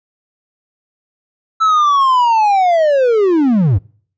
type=linear sweep; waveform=triangle; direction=down; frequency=1325 to 82.41 Hz; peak=-7 dBFS; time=1.6-3.79 s; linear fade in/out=20 ms; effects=noise-tail reverb RT60 0.5 s tail -25 dB re dry + resampled to 16000 Hz